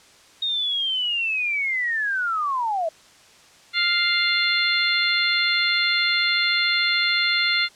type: linear sweep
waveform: sine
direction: down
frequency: 3729 to 623 Hz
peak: -21 dBFS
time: 0.42-2.89 s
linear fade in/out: 5 ms
type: harmonic tone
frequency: 698.5 Hz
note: F5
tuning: in tune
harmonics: 2 / 3 / 4 / 5 / 6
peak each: -26 / -22 / -29 / -25 / -24 dBFS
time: 3.73-7.69 s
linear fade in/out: 50 ms
effects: white hiss -51 dBFS RMS until 7.75 s + low-pass 7000 Hz 12 dB/octave